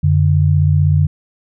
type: tone pair together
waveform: sine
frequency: 91.07 / 147 Hz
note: F#2 / D3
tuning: -27 / +2 cents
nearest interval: minor sixth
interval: 829 cents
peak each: -12 dBFS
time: 0.03-1.07 s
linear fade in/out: 10 ms
effects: none